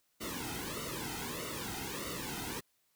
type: noise with flanger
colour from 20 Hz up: pink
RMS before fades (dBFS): -40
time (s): 0.2-2.61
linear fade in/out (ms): 20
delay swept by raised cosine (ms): 1.2 to 1.78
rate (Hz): 1.6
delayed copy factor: -0.95
effects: white hiss -75 dBFS RMS until 2.95 s